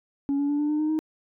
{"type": "tone with pitch steps", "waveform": "sine", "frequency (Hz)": [280, 285.2, 290.5, 296, 301.5, 307.1, 312.8], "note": ["C#4", "C#4", "D4", "D4", "D4", "D#4", "D#4"], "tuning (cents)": [18, 49, -19, 14, 46, -23, 9], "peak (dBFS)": -20, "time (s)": [0.29, 0.99], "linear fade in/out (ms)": 0, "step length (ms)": 100, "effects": ["tanh soft clip ceiling -20 dBFS"]}